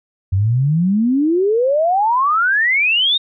sine exponential sweep, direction up, 91 to 3759 Hz, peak -12 dBFS, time 0.32-3.18 s, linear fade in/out 10 ms, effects none

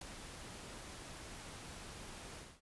pink noise with ADSR envelope, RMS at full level -42 dBFS, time 0.01-2.61 s, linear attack 6 ms, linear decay 4 ms, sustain -8 dB, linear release 240 ms, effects resampled to 24000 Hz

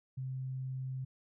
sine tone, 130.81 Hz, C3, in tune, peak -36 dBFS, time 0.17-1.05 s, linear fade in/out 10 ms, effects none

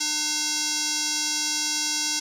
square tone with band-pass filter, 301.7 Hz, D4, 47 cents sharp, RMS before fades -26 dBFS, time 0-2.2 s, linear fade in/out 10 ms, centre 5700 Hz, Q 2.7, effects none

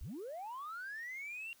sine linear sweep, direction up, 36.39 to 2784 Hz, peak -40 dBFS, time 0.01-1.53 s, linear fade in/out 0 ms, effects tanh soft clip ceiling -39 dBFS + white hiss -66 dBFS RMS until 1.6 s

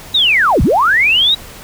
sine linear two-way sweep, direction down then up, 3903 to 31.39 to 3903 Hz, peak -8 dBFS, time 0.14-1.35 s, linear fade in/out 10 ms, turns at 0.62 s, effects pink hiss -34 dBFS RMS until 1.63 s

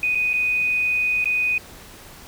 sine tone with dropouts, 2489 Hz, D#7, in tune, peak -18 dBFS, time 0.03-1.58 s, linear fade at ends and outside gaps 2 ms, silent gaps 0.149-0.154 / 0.333-0.338 / 1.243-1.256 s, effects pink hiss -43 dBFS RMS until 2.27 s

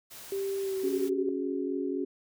white noise, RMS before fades -46 dBFS, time 0.1-1.1 s, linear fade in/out 20 ms
sine tone with pitch glide, 392 to 381.9 Hz, G4 to G4, 0 to -45 cents, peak -29 dBFS, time 0.32-1.29 s, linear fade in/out 2 ms, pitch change -45 cents, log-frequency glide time 0.62-0.77 s
sine chord, C# suspended fourth, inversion none, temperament equal with one note detuned, 277.2 / 370 / 413.9 Hz, C#4 / F#4 / G#4, 0 / 0 / -6 cents, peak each -32 / -33 / -36 dBFS, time 0.83-2.05 s, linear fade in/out 10 ms
effects none

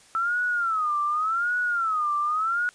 sine tone with vibrato, 1315 Hz, E6, 5 cents flat, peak -22 dBFS, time 0.15-2.69 s, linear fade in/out 0 ms, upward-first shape sine, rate 0.87 Hz, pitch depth 190 cents each way, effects white hiss -54 dBFS RMS until 2.74 s + resampled to 22050 Hz

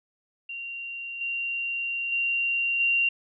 sine tone with level steps, 2764 Hz, F7, 19 cents flat, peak -33 / -27 / -23 / -20 dBFS, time 0.49-3.09 s, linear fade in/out 5 ms, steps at 1.21 / 2.12 / 2.8 s, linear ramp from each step 2 ms, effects none

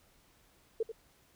sine tone with echo, 448.8 Hz, A4, 34 cents sharp, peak -28 dBFS, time 0.8-0.83 s, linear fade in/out 5 ms, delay 89 ms, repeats 1, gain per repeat -10 dB, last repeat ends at 0.919 s, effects pink hiss -66 dBFS RMS until 1.35 s

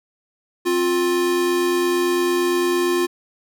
square tone pair together, 263.5 / 352.3 Hz, C4 / F4, +12 / +15 cents, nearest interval perfect fourth, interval 503 cents, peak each -28 / -18 dBFS, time 0.65-3.07 s, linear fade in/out 20 ms, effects none

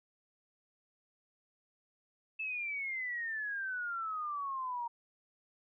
sine exponential sweep, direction down, 2637 to 932.3 Hz, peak -35 dBFS, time 2.39-4.88 s, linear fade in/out 10 ms, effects none

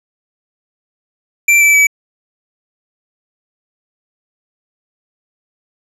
square tone with pitch steps, 2349 / 2319 / 2290 Hz, D7 / D7 / D7, 0 / -22 / -44 cents, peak -7 dBFS, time 1.48-1.87 s, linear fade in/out 5 ms, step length 130 ms, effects low-pass 12000 Hz 12 dB/octave

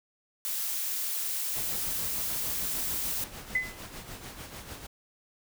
blue noise, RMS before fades -32 dBFS, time 0.45-3.24 s, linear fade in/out 0 ms
pink noise with tremolo, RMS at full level -41 dBFS, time 1.55-4.87 s, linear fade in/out 10 ms, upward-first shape sine, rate 6.7 Hz, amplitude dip 55%
sine tone with exponential decay, 2025 Hz, B6, 43 cents sharp, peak -21 dBFS, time 3.55-3.79 s, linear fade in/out 5 ms, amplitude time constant 51 ms
effects none

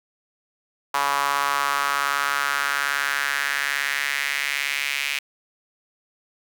sawtooth tone with high-pass filter sweep, 141.2 Hz, C#3, 32 cents sharp, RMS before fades -24 dBFS, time 0.94-5.19 s, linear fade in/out 5 ms, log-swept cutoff 1000 to 2400 Hz, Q 3.3, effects none

